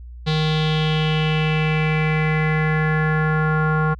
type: tone with low-pass filter sweep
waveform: square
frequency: 155.56 Hz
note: D#3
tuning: in tune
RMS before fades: -19 dBFS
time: 0.26-3.95 s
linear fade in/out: 20 ms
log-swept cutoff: 3900 to 1300 Hz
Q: 4.5
effects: added 60 Hz sine -34 dBFS peak until 3.99 s